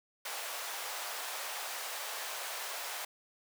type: high-pass noise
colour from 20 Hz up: pink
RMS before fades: -40 dBFS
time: 0.25-3.05 s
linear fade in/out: 5 ms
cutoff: 610 Hz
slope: 24 dB/octave
effects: none